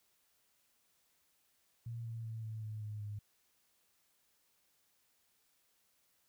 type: tone with pitch steps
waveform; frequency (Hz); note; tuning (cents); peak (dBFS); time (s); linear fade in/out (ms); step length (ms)
sine; 116.5 / 114.3 / 112.14 / 110.02 / 107.95 / 105.91 / 103.91; A#2 / A#2 / A2 / A2 / A2 / G#2 / G#2; -1 / -34 / +33 / 0 / -33 / +34 / +1; -40; 1.86-3.19; 5; 190
effects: white hiss -75 dBFS RMS until 6.28 s